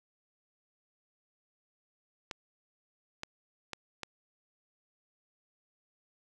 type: clicks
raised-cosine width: 0.2 ms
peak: -20 dBFS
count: 4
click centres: 2.312 / 3.234 / 3.733 / 4.033 s
effects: none